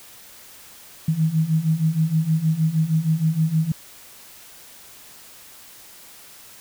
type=beating tone pair; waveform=sine; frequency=155.56 / 161.96 Hz; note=D#3 / E3; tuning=0 / -30 cents; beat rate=6.4 Hz; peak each=-22 / -19 dBFS; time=1.08-3.72 s; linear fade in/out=5 ms; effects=white hiss -45 dBFS RMS until 6.6 s